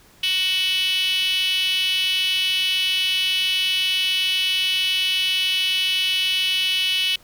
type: tone with high-pass filter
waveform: 5% pulse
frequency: 372.6 Hz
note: F#4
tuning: 12 cents sharp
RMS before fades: -21 dBFS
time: 0.23-7.16 s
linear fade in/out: 5 ms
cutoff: 2900 Hz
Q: 7
effects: pink hiss -52 dBFS RMS until 7.23 s